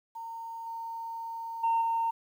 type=tone with level steps; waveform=sine; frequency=915 Hz; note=A#5; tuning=32 cents flat; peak=-37 / -35 / -22 / -25 dBFS; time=0.15-2.11 s; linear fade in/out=10 ms; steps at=0.66 / 1.63 / 1.81 s; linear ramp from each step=10 ms; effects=tanh soft clip ceiling -21 dBFS + 10-bit